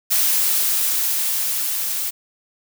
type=noise with level ramp; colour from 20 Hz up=blue; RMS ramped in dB=-17 to -24 dBFS; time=0.1-2.11 s; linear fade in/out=20 ms; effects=none